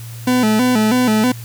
40% pulse tone with vibrato, 233.1 Hz, A#3, in tune, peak -11 dBFS, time 0.27-1.32 s, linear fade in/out 5 ms, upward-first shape square, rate 3.1 Hz, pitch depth 130 cents each way, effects added 116 Hz sine -29 dBFS peak until 1.44 s + white hiss -39 dBFS RMS until 1.44 s

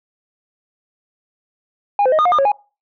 sine tone with pitch steps, 815 / 514 / 624 / 1227 / 714 / 1213 / 549 / 825 Hz, G#5 / C5 / D#5 / D#6 / F5 / D#6 / C#5 / G#5, -33 / -31 / +5 / -25 / +38 / -44 / -17 / -12 cents, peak -9 dBFS, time 1.99-2.518 s, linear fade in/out 2 ms, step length 66 ms, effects noise-tail reverb RT60 0.3 s tail -23 dB re dry + tanh soft clip ceiling -10 dBFS

